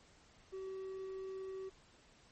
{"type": "tone", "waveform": "triangle", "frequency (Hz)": 381.5, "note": "G4", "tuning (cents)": -47, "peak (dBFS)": -40, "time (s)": [0.52, 1.7], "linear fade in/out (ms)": 20, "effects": ["pink hiss -65 dBFS RMS until 2.31 s", "MP3 32 kbps"]}